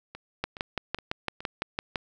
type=two click trains; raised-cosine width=0.3 ms; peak=-24 / -12 dBFS; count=4 / 10; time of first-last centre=0.15-1.405 / 0.44-1.958 s; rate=2.39 / 5.93 Hz; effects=none